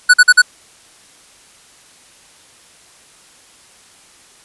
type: tone bursts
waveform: square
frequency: 1478 Hz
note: F#6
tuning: 2 cents flat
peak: -4 dBFS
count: 4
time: 0.09-0.42 s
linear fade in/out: 10 ms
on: 48 ms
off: 46 ms
effects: white hiss -46 dBFS RMS until 4.44 s + resampled to 24000 Hz